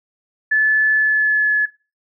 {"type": "tone with pitch glide", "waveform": "sine", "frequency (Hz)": [1733, 1709.1], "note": ["A6", "G#6"], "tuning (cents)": [-27, 49], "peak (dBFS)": -12, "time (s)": [0.51, 1.66], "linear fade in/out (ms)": 10, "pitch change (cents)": -24, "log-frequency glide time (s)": [0.94, 1.55], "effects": ["noise-tail reverb RT60 0.3 s tail -20 dB re dry"]}